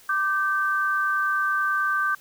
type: tone pair together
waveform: sine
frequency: 1180.2 / 1551 Hz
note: D6 / G6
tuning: +8 / -19 cents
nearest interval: perfect fourth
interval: 473 cents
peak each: -24 / -23 dBFS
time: 0.09-2.15 s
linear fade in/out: 5 ms
effects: white hiss -52 dBFS RMS until 2.2 s